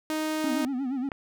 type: tone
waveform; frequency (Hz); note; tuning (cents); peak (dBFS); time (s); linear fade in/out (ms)
sawtooth; 311.1; D#4; 0; -23; 0.1-0.65; 0
type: tone with vibrato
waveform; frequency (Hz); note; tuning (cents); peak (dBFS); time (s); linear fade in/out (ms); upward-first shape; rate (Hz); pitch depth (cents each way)
triangle; 262.8; C4; +8; -25; 0.44-1.09; 2; sine; 8.5; 120
type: click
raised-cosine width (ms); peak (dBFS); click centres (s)
0.5; -19; 1.118
effects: none